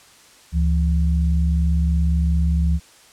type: tone pair together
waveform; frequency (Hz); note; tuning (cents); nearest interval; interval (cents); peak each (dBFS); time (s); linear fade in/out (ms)
sine; 72 / 169.08; D2 / E3; -34 / +44; octave + minor third; 1478; -16 / -22; 0.52-2.8; 50
effects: white hiss -49 dBFS RMS until 3.12 s + low-pass 9000 Hz 12 dB/octave